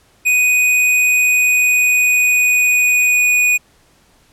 square tone with pitch glide, 2489 to 2475 Hz, D#7 to D#7, 0 to -10 cents, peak -11 dBFS, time 0.25-3.58 s, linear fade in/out 20 ms, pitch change -10 cents, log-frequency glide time 1.16-3.24 s, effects pink hiss -53 dBFS RMS until 4.32 s + low-pass 12000 Hz 12 dB/octave

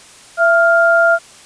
sine tone pair together, 670 / 1400.5 Hz, E5 / F6, +28 / +4 cents, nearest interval octave + minor second, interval 1276 cents, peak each -11 dBFS, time 0.37-1.19 s, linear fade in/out 50 ms, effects white hiss -41 dBFS RMS until 1.45 s + resampled to 22050 Hz

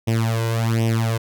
sawtooth tone with flanger, 113.7 Hz, A#2, 43 cents flat, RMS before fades -20 dBFS, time 0.07-1.18 s, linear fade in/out 10 ms, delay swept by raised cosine 0.34 to 2.04 ms, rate 1.3 Hz, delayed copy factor +0.85, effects none

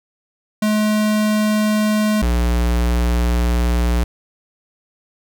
square tone pair in turn, 213 / 59.64 Hz, G#3 / A#1, +44 / +40 cents, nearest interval octave + minor seventh, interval 2204 cents, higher first, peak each -15 dBFS, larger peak neither, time 0.62-2.22 / 2.22-4.04 s, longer second, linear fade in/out 5 ms, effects none

